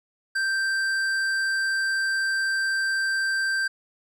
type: tone with hard clipping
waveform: sine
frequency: 1568 Hz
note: G6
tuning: in tune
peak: -24 dBFS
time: 0.35-3.68 s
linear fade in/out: 10 ms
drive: 10 dB
effects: none